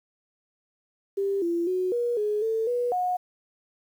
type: tone with pitch steps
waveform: sine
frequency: 395.3 / 340.9 / 368.3 / 479 / 419.7 / 446.2 / 486.8 / 726 Hz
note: G4 / F4 / F#4 / A#4 / G#4 / A4 / B4 / F#5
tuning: +15 / -42 / -8 / +47 / +18 / +24 / -25 / -33 cents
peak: -23 dBFS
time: 1.17-3.17 s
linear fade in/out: 10 ms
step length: 250 ms
effects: 9-bit